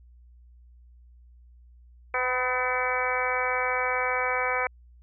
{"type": "harmonic tone with a mistuned harmonic", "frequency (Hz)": 253.2, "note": "B3", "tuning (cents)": 43, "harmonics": [2, 3, 4, 5, 6, 7, 8, 9], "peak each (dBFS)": [-31, -33, -32, -32, -33, -35, -35, -30], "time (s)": [2.14, 4.67], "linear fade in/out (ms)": 2, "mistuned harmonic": 4, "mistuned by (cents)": -20, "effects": ["added 60 Hz sine -50 dBFS peak until 5.02 s"]}